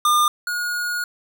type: tone pair in turn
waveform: square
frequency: 1205 / 1442 Hz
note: D6 / F#6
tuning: +44 / -45 cents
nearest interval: minor third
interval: 311 cents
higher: second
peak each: -15 / -23 dBFS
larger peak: first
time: 0.05-0.28 / 0.47-1.04 s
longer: second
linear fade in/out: 2 ms
effects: none